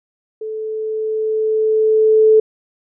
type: tone with level ramp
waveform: sine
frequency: 436.1 Hz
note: A4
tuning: 15 cents flat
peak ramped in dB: -23 to -6 dBFS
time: 0.41-2.4 s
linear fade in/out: 5 ms
effects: none